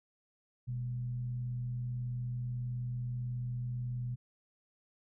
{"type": "tone with frequency modulation", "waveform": "sine", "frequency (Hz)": 123.47, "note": "B2", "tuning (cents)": 0, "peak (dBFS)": -34, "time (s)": [0.67, 4.16], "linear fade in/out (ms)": 20, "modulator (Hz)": 81.6, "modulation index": 0.26, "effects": []}